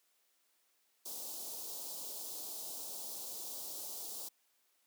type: band-stop noise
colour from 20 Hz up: white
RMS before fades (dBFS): -44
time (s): 1.05-4.29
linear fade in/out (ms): 10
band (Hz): 880 to 4000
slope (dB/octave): 24
effects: white hiss -75 dBFS RMS until 4.86 s + high-pass 300 Hz 12 dB/octave